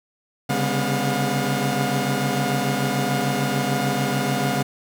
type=tone cluster; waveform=sawtooth; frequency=135.9 / 142.7 / 201 / 247.2 / 715 Hz; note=C#3 / D3 / G3 / B3 / F5; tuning=-34 / -49 / +44 / +2 / +41 cents; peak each=-23 dBFS; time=0.49-4.63 s; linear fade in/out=10 ms; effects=none